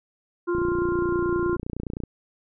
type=harmonic tone; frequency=349.2 Hz; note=F4; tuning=in tune; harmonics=1 / 3 / 4; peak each=-22 / -32 / -34 dBFS; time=0.47-1.57 s; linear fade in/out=20 ms
type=click train; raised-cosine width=3 ms; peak=-18 dBFS; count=45; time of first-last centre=0.55-2.036 s; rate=29.6 Hz
effects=none